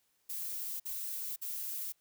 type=noise bursts; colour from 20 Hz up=violet; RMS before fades=-39 dBFS; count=3; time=0.29-1.924 s; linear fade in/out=10 ms; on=510 ms; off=52 ms; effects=white hiss -75 dBFS RMS until 2 s